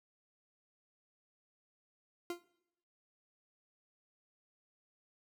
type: tone with exponential decay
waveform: 40% pulse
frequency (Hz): 347.7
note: F4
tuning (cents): -8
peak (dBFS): -33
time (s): 2.3-2.44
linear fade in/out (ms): 2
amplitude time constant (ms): 30
effects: noise-tail reverb RT60 0.8 s tail -21 dB re dry